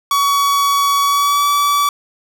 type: tone with pitch glide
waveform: 45% pulse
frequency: 1129 to 1149.4 Hz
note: C#6 to D6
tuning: +31 to -38 cents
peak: -12 dBFS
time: 0.11-1.89 s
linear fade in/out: 2 ms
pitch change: +31 cents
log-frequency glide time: 1.03-1.47 s
effects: none